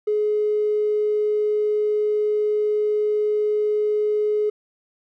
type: tone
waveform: triangle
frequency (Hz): 422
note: G#4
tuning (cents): +28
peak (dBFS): -14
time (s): 0.07-4.5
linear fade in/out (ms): 10
effects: tanh soft clip ceiling -16 dBFS